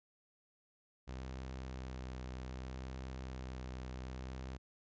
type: tone with vibrato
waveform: sawtooth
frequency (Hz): 64.2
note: C2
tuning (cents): -32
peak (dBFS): -39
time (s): 1.07-4.58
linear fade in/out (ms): 20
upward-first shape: sine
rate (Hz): 0.64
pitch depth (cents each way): 18
effects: resampled to 16000 Hz